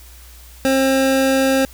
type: tone pair together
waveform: square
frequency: 267 / 534 Hz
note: C4 / C5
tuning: +35 / +35 cents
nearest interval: octave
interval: 1200 cents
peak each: -17 dBFS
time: 0.65-1.65 s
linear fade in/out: 0 ms
effects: added 60 Hz sine -40 dBFS peak until 1.73 s + white hiss -45 dBFS RMS until 1.73 s